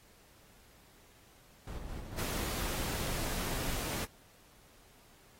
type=noise with tremolo; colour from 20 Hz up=brown; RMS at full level=-40 dBFS; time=1.67-3.76 s; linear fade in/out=5 ms; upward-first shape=square; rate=4.5 Hz; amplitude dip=35%
type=noise; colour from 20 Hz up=pink; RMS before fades=-38 dBFS; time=2.17-4.06 s; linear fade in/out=20 ms
effects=pink hiss -62 dBFS RMS until 5.39 s + AAC 48 kbps